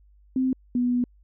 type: tone pair in turn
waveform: sine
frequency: 259.7 / 245.6 Hz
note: C4 / B3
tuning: -13 / -9 cents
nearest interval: minor second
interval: 96 cents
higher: first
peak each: -20 dBFS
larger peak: neither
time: 0.36-0.53 / 0.75-1.04 s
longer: second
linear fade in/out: 2 ms
effects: added 50 Hz sine -53 dBFS peak until 1.23 s